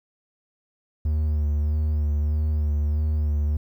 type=tone with vibrato; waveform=triangle; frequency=75.2 Hz; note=D2; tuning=42 cents sharp; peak=-18 dBFS; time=1.05-3.57 s; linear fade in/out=5 ms; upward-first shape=sine; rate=1.6 Hz; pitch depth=36 cents each way; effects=10-bit